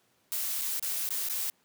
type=noise with dropouts; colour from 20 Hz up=blue; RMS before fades=-32 dBFS; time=0.32-1.5 s; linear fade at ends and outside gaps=0 ms; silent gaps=0.613-0.617 / 0.796-0.826 / 1.09-1.106 / 1.287-1.297 s; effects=pink hiss -69 dBFS RMS until 1.64 s + high-pass 150 Hz 12 dB/octave